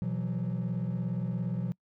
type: chord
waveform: triangle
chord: B suspended fourth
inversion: none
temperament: equal with one note detuned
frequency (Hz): 123.47 / 167.79 / 185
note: B2 / E3 / F#3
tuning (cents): 0 / +31 / 0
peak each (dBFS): -31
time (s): 0.02-1.72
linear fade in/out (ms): 0
effects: noise-tail reverb RT60 0.1 s tail -25 dB re dry + tanh soft clip ceiling -23 dBFS